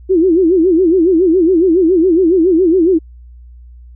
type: tone with vibrato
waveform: sine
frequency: 349.2 Hz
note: F4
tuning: in tune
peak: -7 dBFS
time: 0.09-2.99 s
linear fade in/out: 20 ms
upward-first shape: sine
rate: 7.2 Hz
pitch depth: 170 cents each way
effects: added 60 Hz sine -34 dBFS peak until 3.95 s